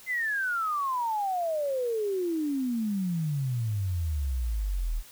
sine exponential sweep, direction down, 2086 to 36.71 Hz, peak -26 dBFS, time 0.06-5.03 s, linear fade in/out 50 ms, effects white hiss -51 dBFS RMS until 5.11 s

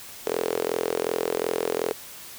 sawtooth tone with high-pass filter, 42.72 Hz, F1, 37 cents flat, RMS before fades -27 dBFS, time 0.26-1.93 s, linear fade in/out 0 ms, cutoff 440 Hz, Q 5.5, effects white hiss -42 dBFS RMS until 2.38 s

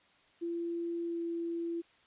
sine tone with pitch glide, 339.8 to 337.3 Hz, F4 to E4, -47 to +40 cents, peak -33 dBFS, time 0.41-1.82 s, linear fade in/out 20 ms, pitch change -13 cents, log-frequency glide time 1.04-1.2 s, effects white hiss -65 dBFS RMS until 2.06 s + resampled to 8000 Hz

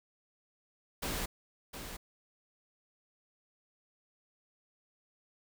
pink noise with echo, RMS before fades -36 dBFS, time 1.02-1.26 s, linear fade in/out 10 ms, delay 710 ms, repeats 1, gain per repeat -8 dB, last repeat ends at 1.97 s, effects none

